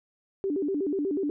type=tone with vibrato; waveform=sine; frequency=337.4 Hz; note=E4; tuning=40 cents sharp; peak=-25 dBFS; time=0.44-1.3 s; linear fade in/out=0 ms; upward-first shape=square; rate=8.2 Hz; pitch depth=250 cents each way; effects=none